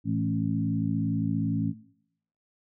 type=harmonic tone with a mistuned harmonic; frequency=55 Hz; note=A1; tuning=in tune; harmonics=2 / 3 / 4 / 5; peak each=-30 / -30 / -30 / -30 dBFS; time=0.04-1.74 s; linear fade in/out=50 ms; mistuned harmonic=4; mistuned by=-19 cents; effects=noise-tail reverb RT60 0.7 s tail -19 dB re dry